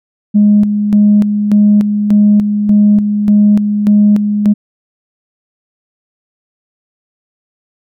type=tone with tremolo; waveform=sine; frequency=207.6 Hz; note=G#3; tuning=in tune; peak=-3 dBFS; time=0.34-4.54 s; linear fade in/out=20 ms; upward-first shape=square; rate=1.7 Hz; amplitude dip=55%; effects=tanh soft clip ceiling 0 dBFS